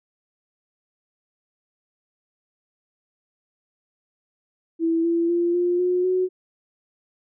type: tone with pitch steps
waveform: sine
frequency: 329.6 / 337.1 / 344.8 / 352.6 / 360.7 / 368.9 Hz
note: E4 / E4 / F4 / F4 / F#4 / F#4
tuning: 0 / +39 / -22 / +17 / -44 / -5 cents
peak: -18 dBFS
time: 4.79-6.29 s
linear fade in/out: 50 ms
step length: 250 ms
effects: none